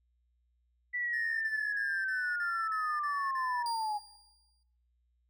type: linear sweep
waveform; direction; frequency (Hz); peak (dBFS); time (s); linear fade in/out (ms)
sine; down; 1975.5 to 820; -31; 0.93-3.99; 20
type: tone bursts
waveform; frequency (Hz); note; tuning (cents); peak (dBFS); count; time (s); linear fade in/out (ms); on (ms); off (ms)
triangle; 1760; A6; 0; -35; 8; 1.13-3.629; 5; 280; 37
type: tone with exponential decay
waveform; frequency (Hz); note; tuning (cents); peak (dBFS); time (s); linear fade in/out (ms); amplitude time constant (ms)
35% pulse; 4783; D8; +31; -35; 3.66-4.63; 1; 210
effects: noise-tail reverb RT60 0.9 s tail -20 dB re dry + added 60 Hz sine -70 dBFS peak until 5.29 s